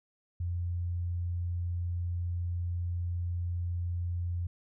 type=tone; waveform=sine; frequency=87.31 Hz; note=F2; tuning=in tune; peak=-30 dBFS; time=0.4-4.47 s; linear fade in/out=5 ms; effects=none